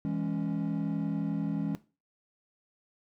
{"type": "chord", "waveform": "triangle", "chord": "C# minor", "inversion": "first", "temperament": "equal with one note detuned", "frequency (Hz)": [164.81, 205.4, 277.2], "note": ["E3", "G#3", "C#4"], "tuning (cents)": [0, -19, 0], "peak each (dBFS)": -31, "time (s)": [0.05, 1.75], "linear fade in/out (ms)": 0, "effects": ["noise-tail reverb RT60 0.3 s tail -17 dB re dry", "tanh soft clip ceiling -21 dBFS"]}